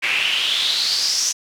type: noise with band-pass filter sweep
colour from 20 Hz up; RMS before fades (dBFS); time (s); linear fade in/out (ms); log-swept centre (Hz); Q
pink; -20; 0.02-1.33; 20; 2300 to 6100; 5.6
effects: none